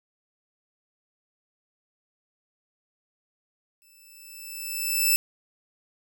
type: tone with exponential growth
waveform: 5% pulse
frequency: 2637 Hz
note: E7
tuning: in tune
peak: -8 dBFS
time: 3.82-5.16 s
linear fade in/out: 0 ms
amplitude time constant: 290 ms
effects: none